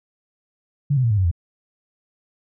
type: tone with pitch steps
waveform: sine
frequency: 142.9 / 128.79 / 116.07 / 104.61 / 94.28 / 84.97 Hz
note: D3 / C3 / A#2 / G#2 / F#2 / F2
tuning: -47 / -27 / -7 / +13 / +33 / -47 cents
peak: -15 dBFS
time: 0.9-1.314 s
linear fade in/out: 10 ms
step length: 69 ms
effects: none